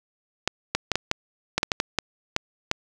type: clicks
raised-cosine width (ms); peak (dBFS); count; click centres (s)
0.2; -4; 12; 0.476 / 0.75 / 0.917 / 0.956 / 1.114 / 1.58 / 1.631 / 1.718 / 1.801 / 1.987 / 2.364 / 2.714
effects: none